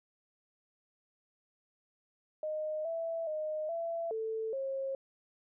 sine tone with pitch steps, 617 / 661 / 617 / 670 / 443.2 / 539 Hz, D#5 / E5 / D#5 / E5 / A4 / C#5, -15 / +5 / -15 / +28 / +13 / -49 cents, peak -33 dBFS, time 2.43-4.95 s, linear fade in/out 2 ms, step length 420 ms, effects none

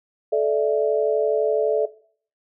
sine chord, A suspended fourth, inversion none, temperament equal with one note detuned, 435.7 / 587.3 / 659.3 Hz, A4 / D5 / E5, -17 / 0 / 0 cents, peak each -20 / -22 / -23 dBFS, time 0.32-1.86 s, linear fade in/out 10 ms, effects noise-tail reverb RT60 0.5 s tail -19 dB re dry

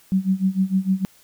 sine tone with tremolo, 190 Hz, F#3, 46 cents sharp, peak -14 dBFS, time 0.12-1.05 s, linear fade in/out 0 ms, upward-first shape sine, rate 6.6 Hz, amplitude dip 90%, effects white hiss -54 dBFS RMS until 1.23 s

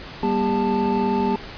triangle tone cluster, 196.6 / 239.7 / 401.8 / 881 Hz, G3 / A#3 / G4 / A5, +5 / +48 / +43 / +2 cents, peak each -22 dBFS, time 0.23-1.36 s, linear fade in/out 2 ms, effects pink hiss -37 dBFS RMS until 1.57 s + resampled to 11025 Hz

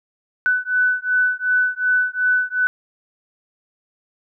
sine beating tone pair, 1496 / 1498.7 Hz, F#6 / F#6, +19 / +22 cents, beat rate 2.7 Hz, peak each -19 dBFS, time 0.46-2.67 s, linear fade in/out 0 ms, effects none

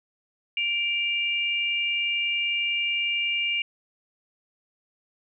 sine tone pair together, 2349 / 2818 Hz, D7 / F7, 0 / +15 cents, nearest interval minor third, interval 315 cents, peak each -26 dBFS, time 0.57-3.62 s, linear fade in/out 2 ms, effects none

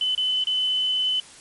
sine tone with dropouts, 3023 Hz, F#7, 36 cents sharp, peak -20 dBFS, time 0.01-1.2 s, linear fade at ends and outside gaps 2 ms, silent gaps 0.15-0.177 / 0.439-0.47 s, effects white hiss -46 dBFS RMS until 1.4 s + MP3 48 kbps

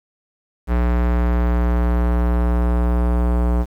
square tone with low-pass filter sweep, 59.9 Hz, A#1, 48 cents sharp, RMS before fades -17 dBFS, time 0.67-3.66 s, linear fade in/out 50 ms, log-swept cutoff 1700 to 960 Hz, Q 0.98, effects 7-bit

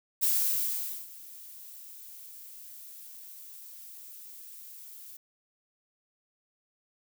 violet noise with ADSR envelope, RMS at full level -25 dBFS, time 0.21-5.17 s, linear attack 25 ms, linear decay 830 ms, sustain -22 dB, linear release 4 ms, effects none

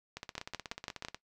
two click trains, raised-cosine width 0.2 ms, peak -19 / -23 dBFS, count 5 / 17, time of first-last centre 0.38-1.049 / 0.17-1.146 s, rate 5.98 / 16.4 Hz, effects noise-tail reverb RT60 0.1 s tail -17 dB re dry

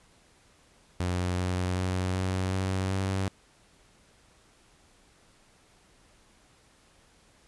sawtooth tone with pitch steps, 89.8 / 91 / 92.22 / 93.45 / 94.7 / 95.97 Hz, F2 / F#2 / F#2 / F#2 / F#2 / G2, +49 / -28 / -5 / +18 / +41 / -36 cents, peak -23 dBFS, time 1-3.28 s, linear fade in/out 0 ms, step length 380 ms, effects pink hiss -61 dBFS RMS until 7.47 s + resampled to 24000 Hz

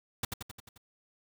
pink noise with echo, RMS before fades -31 dBFS, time 0.23-0.25 s, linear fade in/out 5 ms, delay 88 ms, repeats 6, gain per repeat -4 dB, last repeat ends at 0.778 s, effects none

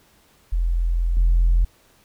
sine tone with level steps, 42.52 Hz, F1, 46 cents flat, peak -17 / -12 dBFS, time 0.52-1.65 s, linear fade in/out 10 ms, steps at 1.17 s, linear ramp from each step 2 ms, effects tanh soft clip ceiling -10 dBFS + pink hiss -57 dBFS RMS until 2.04 s

